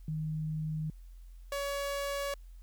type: tone pair in turn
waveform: sine / sawtooth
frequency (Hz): 155.56 / 563.2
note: D#3 / C#5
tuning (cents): 0 / +27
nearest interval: octave + minor seventh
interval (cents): 2227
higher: second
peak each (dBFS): -32 / -29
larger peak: second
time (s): 0.08-0.9 / 1.52-2.34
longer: neither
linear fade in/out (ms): 2
effects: added 43 Hz sine -47 dBFS peak until 2.62 s + white hiss -71 dBFS RMS until 2.62 s